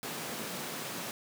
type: high-pass noise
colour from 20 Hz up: pink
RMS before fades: -39 dBFS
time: 0.03-1.11 s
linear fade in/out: 0 ms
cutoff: 150 Hz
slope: 24 dB/octave
effects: none